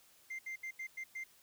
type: tone bursts at uneven times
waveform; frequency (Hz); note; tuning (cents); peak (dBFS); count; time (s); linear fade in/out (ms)
sine; 2092; C7; -1; -37; 6; 0.3-0.39 / 0.46-0.56 / 0.63-0.71 / 0.79-0.87 / 0.97-1.04 / 1.15-1.24; 10
effects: tanh soft clip ceiling -39 dBFS + white hiss -65 dBFS RMS until 1.42 s